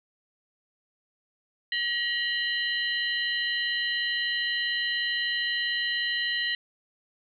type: tone cluster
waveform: sine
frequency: 1908 / 2881 / 3097 / 4034 Hz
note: A#6 / F#7 / G7 / B7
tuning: +40 / -47 / -22 / +36 cents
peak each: -28 / -33 / -33 / -34 dBFS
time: 1.72-6.55 s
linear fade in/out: 2 ms
effects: none